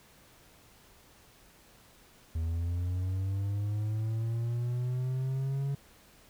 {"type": "linear sweep", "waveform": "triangle", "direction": "up", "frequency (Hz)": [80.2, 140.1], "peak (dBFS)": -27, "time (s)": [2.35, 5.75], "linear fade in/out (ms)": 5, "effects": ["pink hiss -59 dBFS RMS until 6.29 s"]}